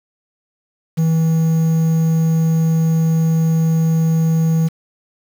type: tone with quantisation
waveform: triangle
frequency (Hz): 161.9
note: E3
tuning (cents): -31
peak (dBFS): -10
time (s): 0.97-4.69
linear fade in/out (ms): 20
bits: 6
effects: none